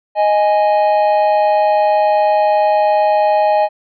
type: tone pair together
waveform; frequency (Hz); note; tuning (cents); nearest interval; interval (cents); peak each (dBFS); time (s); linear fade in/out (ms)
triangle; 622.2 / 830.6; D#5 / G#5; 0 / 0; perfect fourth; 500; -11; 0.15-3.69; 50
effects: resampled to 11025 Hz